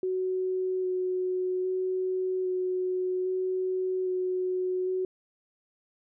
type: tone with vibrato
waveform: sine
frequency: 370 Hz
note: F#4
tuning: in tune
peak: -26 dBFS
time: 0.03-5.05 s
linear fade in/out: 2 ms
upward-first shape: square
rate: 0.62 Hz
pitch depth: 9 cents each way
effects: none